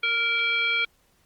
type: tone with frequency modulation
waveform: sine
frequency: 2330 Hz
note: D7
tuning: 14 cents flat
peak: -21 dBFS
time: 0.03-0.85 s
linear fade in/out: 5 ms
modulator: 934 Hz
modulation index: 0.92
effects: pink hiss -64 dBFS RMS until 1.25 s + Opus 32 kbps